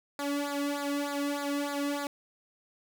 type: tone with flanger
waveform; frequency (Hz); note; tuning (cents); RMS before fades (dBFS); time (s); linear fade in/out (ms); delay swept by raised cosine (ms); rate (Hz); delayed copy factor
sawtooth; 285.7; D4; -48; -32; 0.19-2.07; 2; 0.34 to 1.34; 3.3; -1
effects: none